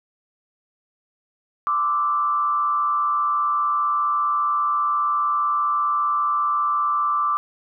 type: tone with frequency modulation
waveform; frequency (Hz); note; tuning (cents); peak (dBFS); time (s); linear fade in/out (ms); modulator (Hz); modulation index
sine; 1174.7; D6; 0; -18; 1.67-7.37; 0; 135; 0.59
effects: none

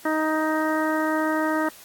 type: harmonic tone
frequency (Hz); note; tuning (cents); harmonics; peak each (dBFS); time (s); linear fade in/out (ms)
312.5; D#4; +8; 1 / 2 / 3 / 4 / 5 / 6; -24 / -27 / -29 / -30 / -31 / -32; 0.05-1.69; 5
effects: white hiss -47 dBFS RMS until 1.84 s + AAC 64 kbps

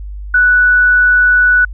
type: tone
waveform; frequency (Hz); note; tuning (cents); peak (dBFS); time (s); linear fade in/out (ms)
sine; 1480; F#6; 0; -6; 0.34-1.65; 5
effects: added 50 Hz sine -23 dBFS peak until 1.73 s

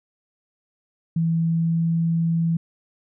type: tone with pitch glide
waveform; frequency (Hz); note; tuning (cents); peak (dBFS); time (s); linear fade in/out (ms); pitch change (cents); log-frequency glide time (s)
sine; 164.81 to 165.86; E3 to E3; 0 to +11; -18; 1.16-2.57; 5; +11; 1.39-1.89
effects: none

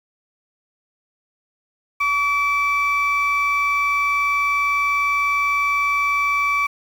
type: tone pair together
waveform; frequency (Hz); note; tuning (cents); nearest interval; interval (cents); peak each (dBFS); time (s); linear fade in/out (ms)
sine; 1140.1 / 2320; C#6 / D7; +48 / -22; octave; 1230; -18; 2-6.67; 10
effects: tanh soft clip ceiling -12 dBFS + 7-bit

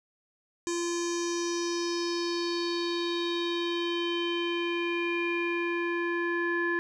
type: tone with low-pass filter sweep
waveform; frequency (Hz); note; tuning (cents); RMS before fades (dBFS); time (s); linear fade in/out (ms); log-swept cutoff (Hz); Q
square; 343.8; F4; -27; -30; 0.67-6.79; 0; 7100 to 1700; 5.2
effects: none

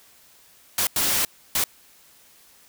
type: noise bursts at uneven times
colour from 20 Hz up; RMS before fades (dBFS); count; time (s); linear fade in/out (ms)
white; -22; 3; 0.78-0.87 / 0.96-1.25 / 1.55-1.64; 2
effects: white hiss -54 dBFS RMS until 2.68 s

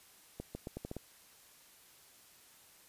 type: accelerating click train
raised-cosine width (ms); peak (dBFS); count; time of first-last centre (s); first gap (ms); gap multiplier
2; -27; 7; 0.4-0.967; 150; 0.81
effects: white hiss -61 dBFS RMS until 2.88 s + resampled to 32000 Hz

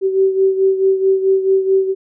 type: beating tone pair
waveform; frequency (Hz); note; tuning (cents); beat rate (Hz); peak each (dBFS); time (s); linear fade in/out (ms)
sine; 383.2 / 387.8; G4 / G4; -39 / -19; 4.6; -12 / -18; 0.01-1.95; 50
effects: none

